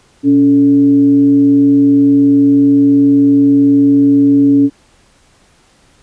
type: tone with frequency modulation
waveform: sine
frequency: 281.3 Hz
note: C#4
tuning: 26 cents sharp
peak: -5 dBFS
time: 0.23-4.7 s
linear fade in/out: 50 ms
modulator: 158 Hz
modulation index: 0.29
effects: pink hiss -50 dBFS RMS until 6.02 s + resampled to 22050 Hz